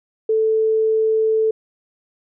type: tone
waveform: sine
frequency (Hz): 440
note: A4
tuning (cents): 0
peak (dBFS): -14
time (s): 0.29-1.51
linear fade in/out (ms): 5
effects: none